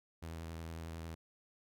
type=tone with vibrato; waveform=sawtooth; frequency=82 Hz; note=E2; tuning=9 cents flat; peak=-39 dBFS; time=0.22-1.15 s; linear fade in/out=10 ms; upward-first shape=triangle; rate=11 Hz; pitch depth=33 cents each way; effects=none